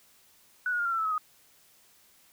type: tone with pitch steps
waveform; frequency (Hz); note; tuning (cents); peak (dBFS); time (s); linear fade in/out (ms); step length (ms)
sine; 1480 / 1444.5 / 1409.9 / 1376.1 / 1343.1 / 1310.9 / 1279.5 / 1248.8; F#6 / F#6 / F6 / F6 / E6 / E6 / D#6 / D#6; 0 / -42 / +16 / -26 / +32 / -10 / +48 / +6; -26; 0.66-1.18; 2; 65
effects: white hiss -61 dBFS RMS until 2.32 s